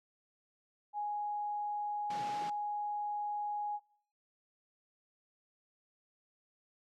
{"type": "tone", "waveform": "sine", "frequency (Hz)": 830.6, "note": "G#5", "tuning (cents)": 0, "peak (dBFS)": -34, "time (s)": [0.93, 3.8], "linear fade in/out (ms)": 50}
{"type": "high-pass noise", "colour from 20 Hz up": "pink", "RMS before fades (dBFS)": -46, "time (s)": [2.1, 2.5], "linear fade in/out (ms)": 5, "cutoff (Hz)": 130, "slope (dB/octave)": 48}
{"effects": ["noise-tail reverb RT60 0.6 s tail -24 dB re dry", "low-pass 5000 Hz 12 dB/octave"]}